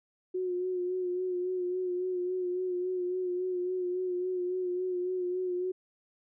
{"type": "tone with vibrato", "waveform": "sine", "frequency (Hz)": 363.4, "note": "F#4", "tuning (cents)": -31, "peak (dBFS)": -29, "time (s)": [0.34, 5.72], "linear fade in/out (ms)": 10, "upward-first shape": "sine", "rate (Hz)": 3.6, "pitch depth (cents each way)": 34, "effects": []}